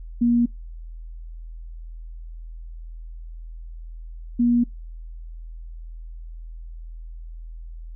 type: tone pair in turn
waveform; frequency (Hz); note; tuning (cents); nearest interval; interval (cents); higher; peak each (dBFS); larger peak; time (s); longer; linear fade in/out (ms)
sine; 237.7 / 239.4; A#3 / A#3; +34 / +46; unison; 12; second; -15; neither; 0.21-0.46 / 4.39-4.64; neither; 10
effects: noise-tail reverb RT60 0.2 s tail -26 dB re dry + added 41 Hz sine -34 dBFS peak until 7.95 s